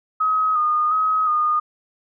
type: tone with vibrato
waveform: sine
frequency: 1247 Hz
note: D#6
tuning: 3 cents sharp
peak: -16 dBFS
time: 0.2-1.6 s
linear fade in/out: 10 ms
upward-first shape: square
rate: 1.4 Hz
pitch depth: 31 cents each way
effects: none